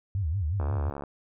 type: tone with vibrato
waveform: sine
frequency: 87.31 Hz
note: F2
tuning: in tune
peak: -25 dBFS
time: 0.15-0.9 s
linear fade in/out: 0 ms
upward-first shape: sine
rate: 5.5 Hz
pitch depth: 280 cents each way
type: click train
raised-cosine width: 1 ms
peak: -22 dBFS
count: 32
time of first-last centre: 0.6-1.037 s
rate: 70.9 Hz
effects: none